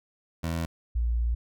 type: tone pair in turn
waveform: 20% pulse / sine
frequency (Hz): 82.8 / 58.36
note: E2 / A#1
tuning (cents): +8 / +3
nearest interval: tritone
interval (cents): 605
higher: first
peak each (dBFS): -23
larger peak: neither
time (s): 0.43-0.66 / 0.95-1.35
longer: second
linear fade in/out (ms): 10
effects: none